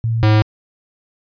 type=tone pair in turn; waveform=sine / square; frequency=114 / 107.6 Hz; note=A#2 / A2; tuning=-38 / -38 cents; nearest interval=minor second; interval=100 cents; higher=first; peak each=-15 / -10 dBFS; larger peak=second; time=0.04-0.23 / 0.23-0.42 s; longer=neither; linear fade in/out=0 ms; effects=resampled to 11025 Hz